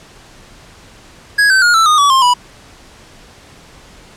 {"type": "tone with pitch steps", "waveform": "square", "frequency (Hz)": [1661.2, 1541, 1429.5, 1326.1, 1230.2, 1141.2, 1058.7, 982.1], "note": ["G#6", "G6", "F6", "E6", "D#6", "C#6", "C6", "B5"], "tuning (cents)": [0, -30, 40, 10, -20, 50, 20, -10], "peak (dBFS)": -8, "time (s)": [1.38, 2.34], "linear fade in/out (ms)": 10, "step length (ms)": 120, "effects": ["pink hiss -41 dBFS RMS until 4.16 s", "low-pass 8000 Hz 12 dB/octave"]}